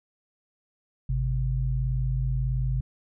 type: tone pair together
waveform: sine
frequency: 51.59 / 130 Hz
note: G#1 / C3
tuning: -11 / -11 cents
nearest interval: octave + major third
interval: 1600 cents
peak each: -26 dBFS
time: 1.09-2.81 s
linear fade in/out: 5 ms
effects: none